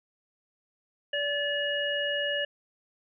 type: harmonic tone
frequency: 577 Hz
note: D5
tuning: 31 cents flat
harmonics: 1 / 3 / 5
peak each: -31 / -31 / -31 dBFS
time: 1.13-2.45 s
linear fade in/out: 5 ms
effects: none

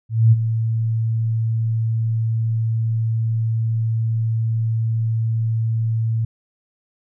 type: tone with ADSR envelope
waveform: sine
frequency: 112.8 Hz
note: A2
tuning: 44 cents sharp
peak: -7 dBFS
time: 0.09-6.25 s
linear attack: 230 ms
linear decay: 30 ms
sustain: -10 dB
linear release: 5 ms
effects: none

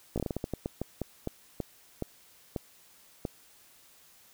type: slowing click train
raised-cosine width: 2 ms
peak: -18 dBFS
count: 17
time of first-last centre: 0.16-3.252 s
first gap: 17 ms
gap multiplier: 1.28
effects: white hiss -59 dBFS RMS until 4.33 s

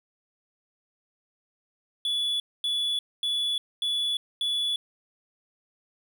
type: tone bursts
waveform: triangle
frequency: 3427 Hz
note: A7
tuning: 46 cents flat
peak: -23 dBFS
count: 5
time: 2.05-4.76 s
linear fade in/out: 2 ms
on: 350 ms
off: 240 ms
effects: none

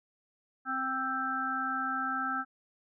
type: harmonic tone with a mistuned harmonic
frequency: 261.6 Hz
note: C4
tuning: in tune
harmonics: 1 / 3 / 5 / 6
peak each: -39 / -39 / -32 / -36 dBFS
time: 0.65-2.45 s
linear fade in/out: 50 ms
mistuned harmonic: 5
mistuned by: +22 cents
effects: none

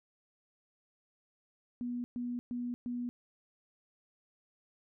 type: tone bursts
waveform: sine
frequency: 243.3 Hz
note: B3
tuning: 26 cents flat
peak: -34 dBFS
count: 4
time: 1.81-3.09 s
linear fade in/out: 0 ms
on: 230 ms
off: 120 ms
effects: none

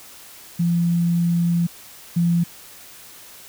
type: tone pair in turn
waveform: sine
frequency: 171.2 / 171.2 Hz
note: F3 / F3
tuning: -34 / -34 cents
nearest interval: unison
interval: 0 cents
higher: neither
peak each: -16 / -15 dBFS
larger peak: second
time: 0.59-1.67 / 2.16-2.44 s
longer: first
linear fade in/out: 10 ms
effects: white hiss -43 dBFS RMS until 3.48 s

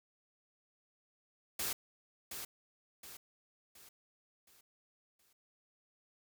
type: noise with echo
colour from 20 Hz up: white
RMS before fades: -37 dBFS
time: 1.59-1.73 s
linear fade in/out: 5 ms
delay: 720 ms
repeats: 5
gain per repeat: -7 dB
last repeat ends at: 5.33 s
effects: none

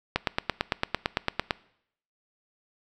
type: click train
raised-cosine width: 0.3 ms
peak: -7 dBFS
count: 13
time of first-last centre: 0.16-1.508 s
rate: 8.9 Hz
effects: noise-tail reverb RT60 0.7 s tail -21 dB re dry

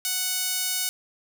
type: tone with high-pass filter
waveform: sawtooth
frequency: 740 Hz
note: F#5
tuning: in tune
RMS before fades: -27 dBFS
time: 0.05-0.89 s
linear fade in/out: 0 ms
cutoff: 4500 Hz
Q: 0.56
effects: none

